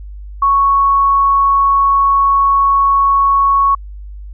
sine tone, 1108.7 Hz, C#6, in tune, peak -8 dBFS, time 0.42-3.75 s, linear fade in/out 5 ms, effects added 50 Hz sine -27 dBFS peak until 4.33 s

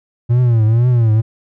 triangle tone with vibrato, 116.54 Hz, A#2, in tune, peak -7 dBFS, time 0.29-1.22 s, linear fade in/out 20 ms, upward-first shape triangle, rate 2.1 Hz, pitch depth 150 cents each way, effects none

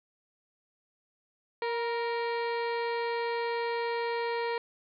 harmonic tone with a mistuned harmonic, 466 Hz, A#4, 1 cent flat, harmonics 1 / 2 / 3 / 4 / 5 / 6 / 7 / 8 / 9 / 10, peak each -31 / -34 / -45 / -40 / -42 / -50 / -51 / -54 / -47 / -58 dBFS, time 1.62-4.58 s, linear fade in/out 2 ms, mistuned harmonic 2, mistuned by +31 cents, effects none

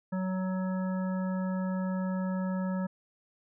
harmonic tone, 186.6 Hz, F#3, 15 cents sharp, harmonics 1 / 3 / 5 / 7 / 9, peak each -29 / -39 / -43 / -46 / -48 dBFS, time 0.12-2.87 s, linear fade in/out 10 ms, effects none

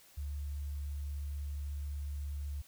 sine tone, 71.9 Hz, D2, 36 cents flat, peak -36 dBFS, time 0.17-2.62 s, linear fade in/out 10 ms, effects white hiss -61 dBFS RMS until 2.67 s

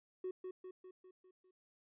triangle tone with echo, 370 Hz, F#4, in tune, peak -35 dBFS, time 0.24-0.31 s, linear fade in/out 5 ms, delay 200 ms, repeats 6, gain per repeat -5 dB, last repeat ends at 1.51 s, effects tanh soft clip ceiling -35 dBFS + resampled to 8000 Hz

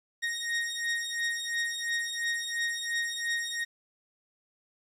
sawtooth beating tone pair, 1864.7 / 1867.6 Hz, A#6 / A#6, 0 / +3 cents, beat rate 2.9 Hz, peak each -29 dBFS, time 0.22-3.65 s, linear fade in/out 20 ms, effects low-pass 9000 Hz 12 dB/octave + 10-bit

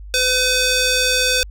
square tone with band-pass filter, 507 Hz, B4, 45 cents sharp, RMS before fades -17 dBFS, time 0.14-1.43 s, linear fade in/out 0 ms, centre 5000 Hz, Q 0.93, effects added 50 Hz sine -32 dBFS peak until 1.5 s

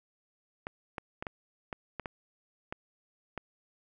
clicks, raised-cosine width 0.5 ms, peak -21 dBFS, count 9, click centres 0.669 / 0.982 / 1.225 / 1.268 / 1.728 / 1.997 / 2.058 / 2.725 / 3.377 s, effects none

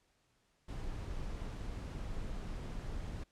brown noise, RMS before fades -41 dBFS, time 0.68-3.24 s, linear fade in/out 10 ms, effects pink hiss -75 dBFS RMS until 3.31 s + low-pass 9000 Hz 12 dB/octave

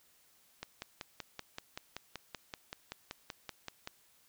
click train, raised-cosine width 0.2 ms, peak -23 dBFS, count 18, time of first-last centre 0.63-3.874 s, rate 5.24 Hz, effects white hiss -67 dBFS RMS until 4.28 s

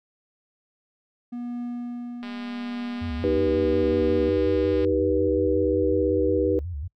triangle tone with tremolo, 241.6 Hz, B3, 38 cents flat, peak -26 dBFS, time 1.32-4.3 s, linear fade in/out 10 ms, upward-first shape triangle, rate 0.83 Hz, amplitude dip 45%
click train, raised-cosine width 0.3 ms, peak -25 dBFS, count 535, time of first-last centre 2.23-4.848 s, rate 204 Hz
sine tone with vibrato, 79.7 Hz, D#2, 42 cents sharp, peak -29 dBFS, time 3.01-6.88 s, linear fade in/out 10 ms, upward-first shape square, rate 5.5 Hz, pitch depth 180 cents each way
sine chord, Eb augmented, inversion none, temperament just, 311.1 / 388.9 / 486.1 Hz, Eb4 / G4 / B4, 0 / -14 / -28 cents, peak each -25 / -24 / -23 dBFS, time 3.24-6.59 s, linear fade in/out 0 ms
effects noise-tail reverb RT60 0.1 s tail -25 dB re dry

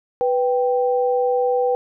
sine tone pair together, 493.9 / 784 Hz, B4 / G5, 0 / 0 cents, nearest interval minor sixth, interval 800 cents, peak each -17 / -22 dBFS, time 0.21-1.75 s, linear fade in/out 0 ms, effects none

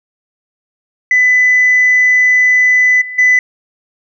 sine tone with level steps, 2000 Hz, B6, 21 cents sharp, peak -5 / -22 / -4 dBFS, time 1.11-3.39 s, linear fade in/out 2 ms, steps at 3.01 / 3.18 s, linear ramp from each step 10 ms, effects tanh soft clip ceiling -3 dBFS

